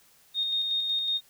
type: tone with tremolo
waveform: sine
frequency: 3696 Hz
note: A#7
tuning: 16 cents flat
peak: -24 dBFS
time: 0.34-1.21 s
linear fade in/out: 50 ms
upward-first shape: square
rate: 5.4 Hz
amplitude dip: 30%
effects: white hiss -60 dBFS RMS until 1.29 s

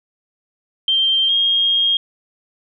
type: tone pair in turn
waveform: sine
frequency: 3155 / 3242 Hz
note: G7 / G#7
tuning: +10 / -42 cents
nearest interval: unison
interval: 48 cents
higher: second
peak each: -13 dBFS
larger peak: neither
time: 0.88-1.29 / 1.29-1.97 s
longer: second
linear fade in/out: 2 ms
effects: none

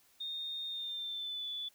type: tone with pitch glide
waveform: sine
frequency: 3671 to 3465 Hz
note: A#7 to A7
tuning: -27 to -27 cents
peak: -37 dBFS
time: 0.2-1.69 s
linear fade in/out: 10 ms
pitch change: -100 cents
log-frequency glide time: 0.67-1.48 s
effects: white hiss -67 dBFS RMS until 1.74 s

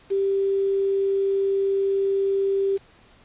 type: tone with quantisation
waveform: sine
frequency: 392 Hz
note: G4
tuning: in tune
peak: -19 dBFS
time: 0.1-2.78 s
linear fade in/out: 20 ms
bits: 7
effects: pink hiss -54 dBFS RMS until 3.24 s + resampled to 8000 Hz

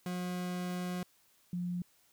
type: tone pair in turn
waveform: 40% pulse / sine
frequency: 179.7 / 177.02 Hz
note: F3 / F3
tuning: +50 / +24 cents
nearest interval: unison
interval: 26 cents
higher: first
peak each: -34 / -33 dBFS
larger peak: second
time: 0.06-1.03 / 1.53-1.82 s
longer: first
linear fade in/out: 2 ms
effects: white hiss -68 dBFS RMS until 2.12 s

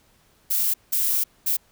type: noise bursts at uneven times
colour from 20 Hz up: violet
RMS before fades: -22 dBFS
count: 3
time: 0.5-0.74 / 0.92-1.24 / 1.46-1.57 s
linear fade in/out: 10 ms
effects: pink hiss -60 dBFS RMS until 1.71 s

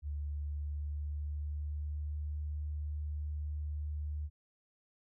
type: tone with pitch glide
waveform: sine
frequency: 73.1 to 74.72 Hz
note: D2 to D2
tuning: -7 to +30 cents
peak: -35 dBFS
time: 0.02-4.3 s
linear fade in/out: 50 ms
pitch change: +37 cents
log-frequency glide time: 0.18-2.36 s
effects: none

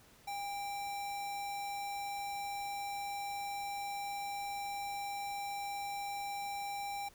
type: tone with sample-and-hold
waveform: sine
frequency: 807 Hz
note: G#5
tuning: 50 cents flat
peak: -37 dBFS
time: 0.27-7.09 s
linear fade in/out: 10 ms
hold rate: 3150 Hz
effects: pink hiss -62 dBFS RMS until 7.14 s

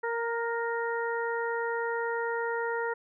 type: harmonic tone with a mistuned harmonic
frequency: 464.5 Hz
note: A#4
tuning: 6 cents flat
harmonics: 1 / 2 / 3 / 4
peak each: -31 / -34 / -36 / -37 dBFS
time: 0.03-2.94 s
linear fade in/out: 10 ms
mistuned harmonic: 3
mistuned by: +20 cents
effects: none

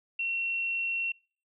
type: tone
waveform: sine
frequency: 2724 Hz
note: F7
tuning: 44 cents flat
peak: -28 dBFS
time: 0.19-1.12 s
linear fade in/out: 5 ms
effects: noise-tail reverb RT60 0.4 s tail -24 dB re dry

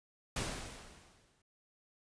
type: noise with exponential decay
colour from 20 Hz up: pink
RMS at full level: -35 dBFS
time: 0.36-1.42 s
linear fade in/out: 5 ms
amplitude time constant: 230 ms
effects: resampled to 22050 Hz

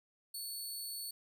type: tone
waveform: 15% pulse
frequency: 4435 Hz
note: C#8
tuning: in tune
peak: -34 dBFS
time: 0.34-1.11 s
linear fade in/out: 5 ms
effects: none

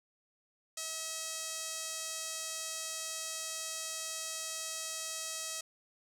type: tone with band-pass filter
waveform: sawtooth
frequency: 642 Hz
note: E5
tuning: 46 cents flat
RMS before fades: -40 dBFS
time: 0.77-5.61 s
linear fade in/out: 5 ms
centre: 7200 Hz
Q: 1.6
effects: none

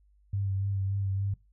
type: tone with vibrato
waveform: sine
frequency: 98 Hz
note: G2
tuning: in tune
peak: -27 dBFS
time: 0.33-1.34 s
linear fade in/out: 5 ms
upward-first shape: sine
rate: 3.5 Hz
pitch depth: 27 cents each way
effects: noise-tail reverb RT60 0.2 s tail -18 dB re dry + added 50 Hz sine -60 dBFS peak until 1.52 s

